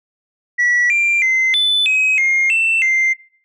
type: tone with pitch steps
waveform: sine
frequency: 1943 / 2374 / 2066 / 3501 / 2538 / 2130 / 2677 / 2090 Hz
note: B6 / D7 / C7 / A7 / D#7 / C7 / E7 / C7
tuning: -29 / +18 / -22 / -9 / +34 / +30 / +26 / -2 cents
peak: -10 dBFS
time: 0.58-3.14 s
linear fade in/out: 20 ms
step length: 320 ms
effects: noise-tail reverb RT60 0.5 s tail -22 dB re dry + tanh soft clip ceiling -10 dBFS